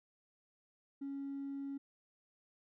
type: tone with hard clipping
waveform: sine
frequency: 277.2 Hz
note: C#4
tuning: in tune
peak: -40 dBFS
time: 1.01-1.78 s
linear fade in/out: 10 ms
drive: 1 dB
effects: none